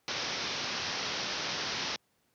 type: low-pass noise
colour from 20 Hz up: white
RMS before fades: -35 dBFS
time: 0.08-1.96 s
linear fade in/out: 0 ms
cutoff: 5900 Hz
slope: 96 dB/octave
effects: pink hiss -73 dBFS RMS until 2.34 s + high-pass 100 Hz 12 dB/octave